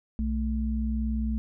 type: tone pair together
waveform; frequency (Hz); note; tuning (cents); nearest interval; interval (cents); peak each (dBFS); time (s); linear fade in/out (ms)
sine; 61.74 / 220; B1 / A3; 0 / 0; octave + minor seventh; 2200; -27 / -29; 0.19-1.38; 0
effects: none